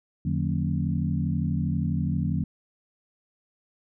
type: tone cluster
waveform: sine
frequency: 85.9 / 148.5 / 180.9 / 226.3 / 271.3 Hz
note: F2 / D3 / F#3 / A3 / C#4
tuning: -28 / +20 / -39 / +49 / -37 cents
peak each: -30 / -27 / -29 / -32 / -35 dBFS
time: 0.25-2.44 s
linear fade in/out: 5 ms
effects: none